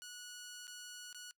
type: tone with dropouts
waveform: 10% pulse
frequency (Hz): 1464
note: F#6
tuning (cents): -19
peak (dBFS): -40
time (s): 0.02-1.31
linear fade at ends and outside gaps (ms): 0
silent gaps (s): 0.67-0.678 / 1.128-1.146
effects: noise-tail reverb RT60 0.1 s tail -20 dB re dry